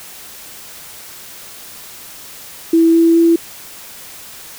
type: tone with pitch steps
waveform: sine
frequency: 329.6 / 331.9 / 334.2 Hz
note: E4 / E4 / E4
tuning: 0 / +12 / +24 cents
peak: -7 dBFS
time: 2.73-3.36 s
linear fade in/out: 5 ms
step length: 210 ms
effects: white hiss -35 dBFS RMS until 4.58 s